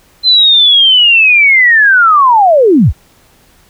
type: linear sweep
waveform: sine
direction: down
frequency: 4102 to 35.18 Hz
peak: -3 dBFS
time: 0.23-2.93 s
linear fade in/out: 50 ms
effects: pink hiss -47 dBFS RMS until 3.69 s